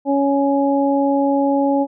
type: harmonic tone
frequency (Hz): 278.7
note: C#4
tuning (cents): +9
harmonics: 1 / 2 / 3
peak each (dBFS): -16 / -19 / -21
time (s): 0.05-1.87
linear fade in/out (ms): 50
effects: none